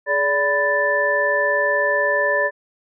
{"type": "tone cluster", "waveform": "sine", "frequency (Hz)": [421.8, 578, 994, 1762], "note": ["G#4", "D5", "B5", "A6"], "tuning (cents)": [27, -28, 11, 2], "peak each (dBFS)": [-27, -20, -25, -19], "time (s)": [0.06, 2.51], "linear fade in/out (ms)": 50, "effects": []}